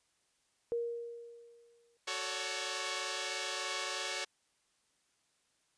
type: tone with exponential decay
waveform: sine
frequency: 470.1 Hz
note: A#4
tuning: 15 cents sharp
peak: -30 dBFS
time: 0.72-1.97 s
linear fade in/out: 0 ms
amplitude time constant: 270 ms
type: chord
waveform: 5% pulse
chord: D major seventh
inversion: first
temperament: equal with one note detuned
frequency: 370 / 440 / 554.4 / 577.6 Hz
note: F#4 / A4 / C#5 / D5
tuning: 0 / 0 / 0 / -29 cents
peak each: -31 / -30 / -28 / -32 dBFS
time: 2.07-4.25 s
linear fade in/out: 10 ms
effects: white hiss -75 dBFS RMS until 5.77 s + resampled to 22050 Hz